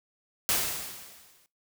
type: noise with exponential decay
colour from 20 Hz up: white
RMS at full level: -24 dBFS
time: 0.49-1.46 s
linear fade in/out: 0 ms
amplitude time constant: 210 ms
effects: noise-tail reverb RT60 0.2 s tail -19 dB re dry